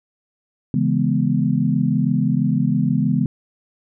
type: chord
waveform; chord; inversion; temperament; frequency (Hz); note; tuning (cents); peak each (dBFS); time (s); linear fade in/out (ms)
sine; C# minor seventh; none; equal; 138.59 / 164.81 / 207.7 / 246.9; C#3 / E3 / G#3 / B3; 0 / 0 / 0 / 0; -21; 0.74-3.26; 2
effects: none